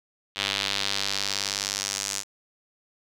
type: tone with band-pass filter sweep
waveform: square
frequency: 49.66 Hz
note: G1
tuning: 23 cents sharp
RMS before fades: -29 dBFS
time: 0.35-2.24 s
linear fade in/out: 50 ms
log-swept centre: 3400 to 6800 Hz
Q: 2.1
effects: none